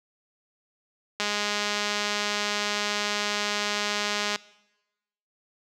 click train, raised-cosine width 0.2 ms, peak -10 dBFS, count 655, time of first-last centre 1.2-4.359 s, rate 207 Hz, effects noise-tail reverb RT60 1.0 s tail -22 dB re dry + high-pass 150 Hz 12 dB/octave

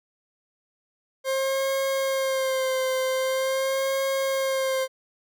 40% pulse tone with vibrato, 530 Hz, C5, 22 cents sharp, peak -22 dBFS, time 1.24-4.88 s, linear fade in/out 50 ms, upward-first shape sine, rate 0.44 Hz, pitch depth 32 cents each way, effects none

